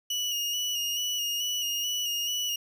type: tone with vibrato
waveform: 30% pulse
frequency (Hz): 2900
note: F#7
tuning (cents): -35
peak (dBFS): -25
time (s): 0.1-2.56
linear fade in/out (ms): 5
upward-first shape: square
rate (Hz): 2.3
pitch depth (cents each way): 30
effects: none